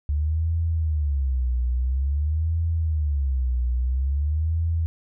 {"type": "tone with vibrato", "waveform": "sine", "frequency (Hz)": 71.2, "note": "C#2", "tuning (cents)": 47, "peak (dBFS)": -20, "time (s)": [0.09, 4.86], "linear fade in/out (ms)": 0, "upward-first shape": "sine", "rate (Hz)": 0.49, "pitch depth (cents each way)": 260, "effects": []}